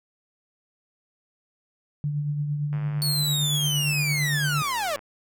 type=tone with tremolo; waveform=sine; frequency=146.83 Hz; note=D3; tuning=in tune; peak=-22 dBFS; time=2.04-4.62 s; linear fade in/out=0 ms; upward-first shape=triangle; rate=8.8 Hz; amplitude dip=45%
type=click train; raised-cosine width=0.5 ms; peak=-28 dBFS; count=243; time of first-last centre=2.73-4.992 s; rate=107 Hz
type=linear sweep; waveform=sawtooth; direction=down; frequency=4435 to 551 Hz; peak=-21 dBFS; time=3.02-4.96 s; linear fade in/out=0 ms
effects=none